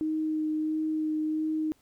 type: tone with vibrato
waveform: sine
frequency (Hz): 311.1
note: D#4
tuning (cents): 0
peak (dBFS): -26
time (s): 0.01-1.72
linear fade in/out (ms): 0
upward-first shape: sine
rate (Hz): 1.5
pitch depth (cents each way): 11
effects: pink hiss -66 dBFS RMS until 1.81 s